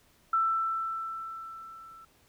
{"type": "tone with level ramp", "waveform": "sine", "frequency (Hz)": 1331, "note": "E6", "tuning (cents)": 16, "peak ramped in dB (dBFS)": [-22, -48], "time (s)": [0.33, 2.05], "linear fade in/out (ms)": 5, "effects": ["pink hiss -64 dBFS RMS until 2.28 s"]}